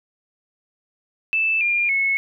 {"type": "tone with pitch steps", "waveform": "sine", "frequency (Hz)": [2637, 2404, 2192], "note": ["E7", "D7", "C#7"], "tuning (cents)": [0, 40, -20], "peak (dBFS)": -17, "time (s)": [1.33, 2.17], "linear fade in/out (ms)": 0, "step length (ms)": 280, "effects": []}